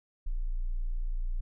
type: tone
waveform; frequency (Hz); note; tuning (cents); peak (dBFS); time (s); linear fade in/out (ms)
sine; 29.22; A#0; +5; -28; 0.26-1.41; 10
effects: none